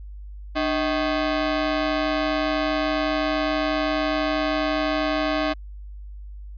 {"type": "ring-modulated tone", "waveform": "sawtooth", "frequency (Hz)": 466.2, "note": "A#4", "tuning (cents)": 0, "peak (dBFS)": -14, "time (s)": [0.55, 5.54], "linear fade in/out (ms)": 20, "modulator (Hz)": 167, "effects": ["added 50 Hz sine -35 dBFS peak until 6.57 s", "resampled to 11025 Hz"]}